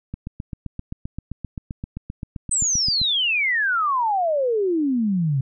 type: click train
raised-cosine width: 5 ms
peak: -17 dBFS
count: 23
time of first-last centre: 0.14-3.016 s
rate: 7.65 Hz
type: exponential sweep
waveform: sine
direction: down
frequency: 8372 to 128.7 Hz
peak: -18 dBFS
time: 2.51-5.41 s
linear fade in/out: 5 ms
effects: none